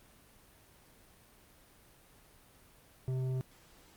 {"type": "tone with tanh clipping", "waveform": "triangle", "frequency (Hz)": 129.6, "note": "C3", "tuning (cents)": -16, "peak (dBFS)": -33, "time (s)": [3.08, 3.41], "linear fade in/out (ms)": 0, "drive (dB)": 14, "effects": ["pink hiss -61 dBFS RMS until 3.96 s", "Opus 32 kbps"]}